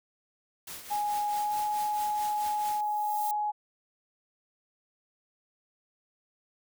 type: noise with tremolo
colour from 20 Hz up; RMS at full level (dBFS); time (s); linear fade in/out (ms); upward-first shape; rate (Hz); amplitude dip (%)
white; -40; 0.67-2.81; 5; triangle; 4.6; 65
type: tone with pitch glide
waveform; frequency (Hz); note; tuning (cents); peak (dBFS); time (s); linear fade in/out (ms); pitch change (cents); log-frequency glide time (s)
sine; 830.6 to 839.3; G#5 to G#5; 0 to +18; -27; 0.9-3.52; 20; +18; 1.33-1.58
type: noise with exponential growth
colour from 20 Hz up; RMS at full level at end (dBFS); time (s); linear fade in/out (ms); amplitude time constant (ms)
violet; -36; 2.25-3.31; 1; 230
effects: none